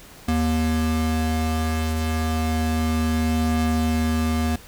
square tone pair together, 79.3 / 237.6 Hz, D#2 / A#3, +33 / +33 cents, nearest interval octave + perfect fifth, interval 1900 cents, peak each -23 / -24 dBFS, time 0.28-4.56 s, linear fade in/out 5 ms, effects pink hiss -45 dBFS RMS until 4.67 s

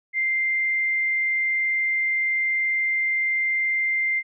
sine tone, 2093 Hz, C7, in tune, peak -20 dBFS, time 0.13-4.23 s, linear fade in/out 50 ms, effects none

